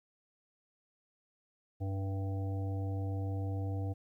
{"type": "harmonic tone with a mistuned harmonic", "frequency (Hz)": 97.4, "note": "G2", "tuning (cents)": -11, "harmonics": [1, 3, 5, 7, 8], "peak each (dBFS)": [-33, -43, -47, -50, -51], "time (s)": [1.8, 3.94], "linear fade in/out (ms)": 20, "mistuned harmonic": 7, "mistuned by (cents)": -24, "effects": ["12-bit"]}